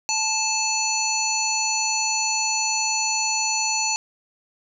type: harmonic tone with a mistuned harmonic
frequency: 875 Hz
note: A5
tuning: 10 cents flat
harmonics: 1 / 3 / 5 / 7 / 8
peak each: -27 / -27 / -27 / -27 / -27 dBFS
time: 0.09-3.96 s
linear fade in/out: 0 ms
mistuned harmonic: 7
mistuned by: -21 cents
effects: none